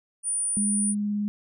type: tone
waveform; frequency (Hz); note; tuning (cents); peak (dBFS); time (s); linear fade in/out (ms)
sine; 9397; D9; 0; -24; 0.23-0.95; 50
type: tone with vibrato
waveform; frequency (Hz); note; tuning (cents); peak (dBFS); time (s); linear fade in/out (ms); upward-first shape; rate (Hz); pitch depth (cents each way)
sine; 206.8; G#3; -7; -24; 0.57-1.28; 0; sine; 19; 12
effects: none